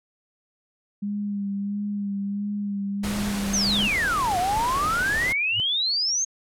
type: tone with vibrato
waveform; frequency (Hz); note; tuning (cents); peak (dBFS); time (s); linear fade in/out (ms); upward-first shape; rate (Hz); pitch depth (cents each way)
sine; 202.2; G#3; -46; -25; 1.02-3.88; 10; sine; 1.5; 29
type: noise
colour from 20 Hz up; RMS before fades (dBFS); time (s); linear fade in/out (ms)
pink; -31; 3.03-5.33; 10
type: exponential two-way sweep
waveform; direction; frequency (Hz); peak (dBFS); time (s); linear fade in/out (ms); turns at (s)
sine; down then up; 6540 to 695 to 6540; -21; 3.53-6.25; 10; 4.38
type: tone with exponential growth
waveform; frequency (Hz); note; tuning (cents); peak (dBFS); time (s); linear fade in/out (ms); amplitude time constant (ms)
sine; 106; G#2; +36; -26; 5.48-5.6; 0; 25
effects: low-pass 12000 Hz 12 dB/octave